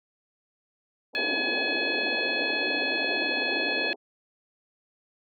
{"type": "band-pass noise", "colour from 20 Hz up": "pink", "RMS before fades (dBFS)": -33, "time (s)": [1.13, 3.96], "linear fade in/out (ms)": 50, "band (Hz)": [260, 840], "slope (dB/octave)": 48}
{"type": "harmonic tone", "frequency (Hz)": 848, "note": "G#5", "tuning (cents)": 36, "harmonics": [2, 3, 4, 5], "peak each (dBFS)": [-30, -29, -35, -34], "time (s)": [1.15, 3.93], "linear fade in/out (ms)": 0}
{"effects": []}